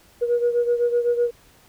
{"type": "beating tone pair", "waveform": "sine", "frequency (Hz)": [477.6, 485.5], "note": ["A#4", "B4"], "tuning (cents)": [42, -30], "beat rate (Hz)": 7.9, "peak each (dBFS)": [-18, -23], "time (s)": [0.21, 1.31], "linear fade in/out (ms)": 20, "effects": ["tanh soft clip ceiling -12 dBFS", "pink hiss -54 dBFS RMS until 1.68 s"]}